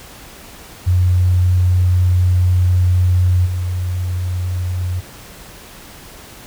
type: tone with level steps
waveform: sine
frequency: 90.4 Hz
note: F#2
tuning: 40 cents flat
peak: -10 / -17 dBFS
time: 0.86-5.01 s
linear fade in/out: 20 ms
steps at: 3.45 s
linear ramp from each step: 20 ms
effects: pink hiss -38 dBFS RMS until 6.46 s